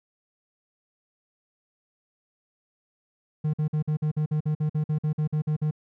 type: tone bursts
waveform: triangle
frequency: 152.7 Hz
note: D#3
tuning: 32 cents flat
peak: -20 dBFS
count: 16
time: 3.44-5.711 s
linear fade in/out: 10 ms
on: 96 ms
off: 49 ms
effects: none